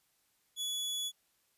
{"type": "tone", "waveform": "sawtooth", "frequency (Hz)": 3400, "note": "G#7", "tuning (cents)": 40, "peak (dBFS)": -31, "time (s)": [0.56, 1.12], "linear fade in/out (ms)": 50, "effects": ["white hiss -74 dBFS RMS until 1.57 s", "resampled to 32000 Hz"]}